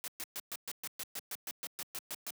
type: noise bursts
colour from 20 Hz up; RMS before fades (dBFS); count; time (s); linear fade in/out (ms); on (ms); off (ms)
white; -40; 15; 0.04-2.305; 0; 39; 120
effects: high-pass 150 Hz 12 dB/octave